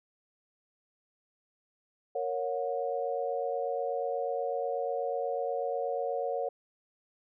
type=chord; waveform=sine; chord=F# major; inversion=first; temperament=equal with one note detuned; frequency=466.2 / 554.4 / 725.2 Hz; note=A#4 / C#5 / F#5; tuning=0 / 0 / -35 cents; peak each=-34 / -33 / -35 dBFS; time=2.15-6.49 s; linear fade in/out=5 ms; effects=none

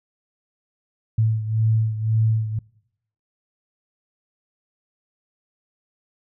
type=beating tone pair; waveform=sine; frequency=110.2 / 112.1 Hz; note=A2 / A2; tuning=+3 / +33 cents; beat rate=1.9 Hz; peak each=-18 / -24 dBFS; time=1.18-2.59 s; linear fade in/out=5 ms; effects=noise-tail reverb RT60 0.8 s tail -24 dB re dry

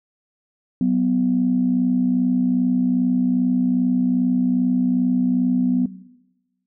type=tone pair together; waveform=sine; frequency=186.7 / 249.2 Hz; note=F#3 / B3; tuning=+16 / +16 cents; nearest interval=perfect fourth; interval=500 cents; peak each=-19 / -17 dBFS; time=0.81-5.86 s; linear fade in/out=2 ms; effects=noise-tail reverb RT60 1.0 s tail -18 dB re dry + tanh soft clip ceiling -8 dBFS

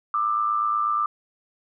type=tone pair together; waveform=sine; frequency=1191.8 / 1300 Hz; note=D6 / E6; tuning=+25 / -24 cents; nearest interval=major second; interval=151 cents; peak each=-21 / -28 dBFS; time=0.14-1.06 s; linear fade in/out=2 ms; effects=none

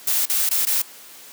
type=noise with dropouts; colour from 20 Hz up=blue; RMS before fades=-20 dBFS; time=0.07-0.82 s; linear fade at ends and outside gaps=5 ms; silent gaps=0.256-0.296 / 0.492-0.51 / 0.653-0.668 s; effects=white hiss -43 dBFS RMS until 1.32 s + high-pass 200 Hz 12 dB/octave

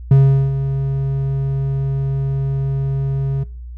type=tone with ADSR envelope; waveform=triangle; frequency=136.3 Hz; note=C#3; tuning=29 cents flat; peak=-3 dBFS; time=0.11-3.44 s; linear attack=3 ms; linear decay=400 ms; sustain=-11 dB; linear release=12 ms; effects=noise-tail reverb RT60 0.4 s tail -20 dB re dry + added 60 Hz sine -29 dBFS peak until 3.77 s

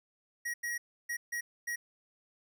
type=tone bursts at uneven times; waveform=square; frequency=1899 Hz; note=A#6; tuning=32 cents sharp; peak=-34 dBFS; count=5; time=0.45-0.54 / 0.63-0.78 / 1.09-1.17 / 1.32-1.41 / 1.67-1.76 s; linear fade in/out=10 ms; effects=none

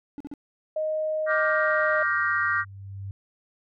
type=tone bursts; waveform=triangle; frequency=287.9 Hz; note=D4; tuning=34 cents flat; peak=-31 dBFS; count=3; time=0.18-0.338 s; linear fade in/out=0 ms; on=24 ms; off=43 ms
type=tone with pitch glide; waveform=sine; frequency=622.3 to 616.2 Hz; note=D#5 to D#5; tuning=0 to -17 cents; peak=-24 dBFS; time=0.76-2.03 s; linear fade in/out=5 ms; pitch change=-17 cents; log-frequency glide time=1.39-1.79 s
type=chord; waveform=sine; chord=G minor seventh; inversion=second; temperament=just; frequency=1176 / 1411.2 / 1568 / 1881.6 Hz; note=D6 / F6 / G6 / Bb6; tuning=+2 / +18 / 0 / +16 cents; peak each=-27 dBFS; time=1.26-2.65 s; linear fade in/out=50 ms
type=tone with exponential growth; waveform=sine; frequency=98 Hz; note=G2; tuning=in tune; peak=-31 dBFS; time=1.36-3.11 s; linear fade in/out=0 ms; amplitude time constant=380 ms
effects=tanh soft clip ceiling -9 dBFS

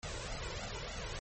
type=noise with flanger; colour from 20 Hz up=pink; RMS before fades=-41 dBFS; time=0.03-1.19 s; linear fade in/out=0 ms; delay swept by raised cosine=1.4 to 2.08 ms; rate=3.3 Hz; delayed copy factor=+0.75; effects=MP3 32 kbps

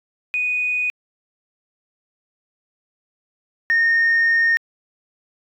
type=tone pair in turn; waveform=sine; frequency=2482 / 1837.7 Hz; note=D#7 / A#6; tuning=-5 / -25 cents; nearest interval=perfect fourth; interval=520 cents; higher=first; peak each=-18 / -12 dBFS; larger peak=second; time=0.34-0.9 / 3.7-4.57 s; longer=second; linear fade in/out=0 ms; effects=tanh soft clip ceiling -11 dBFS

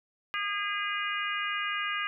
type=harmonic tone; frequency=408.2 Hz; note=G#4; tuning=30 cents flat; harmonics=3 / 4 / 5 / 6 / 7; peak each=-34 / -35 / -36 / -37 / -37 dBFS; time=0.34-2.07 s; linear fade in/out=0 ms; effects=none

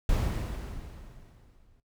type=noise with exponential decay; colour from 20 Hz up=brown; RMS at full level=-24 dBFS; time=0.09-1.8 s; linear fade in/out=2 ms; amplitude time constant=370 ms; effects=noise-tail reverb RT60 0.1 s tail -17 dB re dry

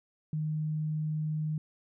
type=tone; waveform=sine; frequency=154.3 Hz; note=D#3; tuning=14 cents flat; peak=-29 dBFS; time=0.33-1.58 s; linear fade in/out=2 ms; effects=none

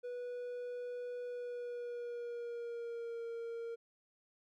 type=tone with pitch glide; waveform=triangle; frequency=490 to 463.6 Hz; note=B4 to A#4; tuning=-14 to -10 cents; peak=-38 dBFS; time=0.03-3.76 s; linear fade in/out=20 ms; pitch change=-96 cents; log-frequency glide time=1.24-3.25 s; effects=none

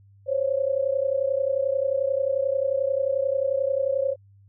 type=tone pair together; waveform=sine; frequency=527 / 558.3 Hz; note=C5 / C#5; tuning=+12 / +12 cents; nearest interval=minor second; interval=100 cents; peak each=-24 dBFS; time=0.26-4.16 s; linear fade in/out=50 ms; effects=added 99 Hz sine -51 dBFS peak until 4.48 s

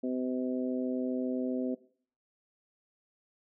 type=harmonic tone; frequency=127.5 Hz; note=C3; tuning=44 cents flat; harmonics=2 / 3 / 4 / 5; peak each=-31 / -38 / -39 / -42 dBFS; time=0.03-1.75 s; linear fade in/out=10 ms; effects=noise-tail reverb RT60 0.5 s tail -18 dB re dry

